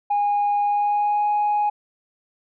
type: tone with pitch glide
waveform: sine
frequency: 820 to 832.4 Hz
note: G#5 to G#5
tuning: -22 to +4 cents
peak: -16 dBFS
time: 0.1-1.7 s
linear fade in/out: 10 ms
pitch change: +26 cents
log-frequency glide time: 0.63-1.28 s
effects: tanh soft clip ceiling -15 dBFS